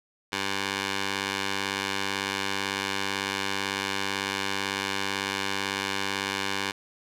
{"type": "tone with band-pass filter", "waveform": "15% pulse", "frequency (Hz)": 98, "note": "G2", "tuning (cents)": 0, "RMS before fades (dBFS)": -30, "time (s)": [0.32, 6.72], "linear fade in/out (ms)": 10, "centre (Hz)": 2900, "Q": 0.71, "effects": []}